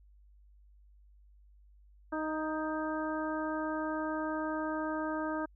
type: harmonic tone with a mistuned harmonic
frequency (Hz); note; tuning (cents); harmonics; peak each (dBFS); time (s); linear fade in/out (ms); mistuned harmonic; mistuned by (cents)
311.1; D#4; 0; 1 / 2 / 3 / 4 / 5; -35 / -38 / -40 / -41 / -42; 2.12-5.46; 10; 5; +23
effects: added 50 Hz sine -57 dBFS peak until 5.55 s